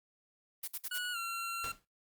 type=noise bursts; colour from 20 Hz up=blue; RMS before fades=-38 dBFS; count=4; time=0.63-0.987 s; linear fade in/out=10 ms; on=48 ms; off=55 ms
type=tone with pitch glide; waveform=25% pulse; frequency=1464 to 1366 Hz; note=F#6 to F6; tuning=-19 to -39 cents; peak=-32 dBFS; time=0.91-1.72 s; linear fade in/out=5 ms; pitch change=-120 cents; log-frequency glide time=1.12-1.17 s
type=noise with exponential decay; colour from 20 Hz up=pink; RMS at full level=-40 dBFS; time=1.64-1.85 s; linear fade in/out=1 ms; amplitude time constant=44 ms
effects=noise-tail reverb RT60 0.2 s tail -19 dB re dry + Opus 32 kbps